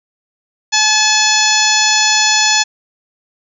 harmonic tone with a mistuned harmonic, 858 Hz, A5, 44 cents flat, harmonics 1 / 2 / 3 / 4 / 5 / 6 / 7 / 8, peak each -18 / -18 / -18 / -18 / -18 / -18 / -18 / -18 dBFS, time 0.72-2.64 s, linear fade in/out 20 ms, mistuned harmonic 6, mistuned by +21 cents, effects none

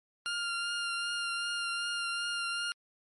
20% pulse tone with vibrato, 1400 Hz, F6, 4 cents sharp, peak -27 dBFS, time 0.26-2.72 s, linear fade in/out 0 ms, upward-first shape triangle, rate 2.6 Hz, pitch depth 21 cents each way, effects MP3 48 kbps

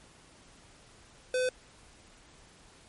square tone, 507 Hz, B4, 45 cents sharp, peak -27 dBFS, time 1.34-1.49 s, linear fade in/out 2 ms, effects pink hiss -57 dBFS RMS until 2.88 s + MP3 48 kbps

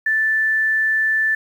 sine tone, 1760 Hz, A6, in tune, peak -15 dBFS, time 0.06-1.35 s, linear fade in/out 5 ms, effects 8-bit

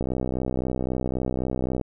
click train, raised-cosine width 2 ms, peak -13 dBFS, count 116, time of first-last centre 0.01-1.813 s, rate 63.8 Hz, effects none

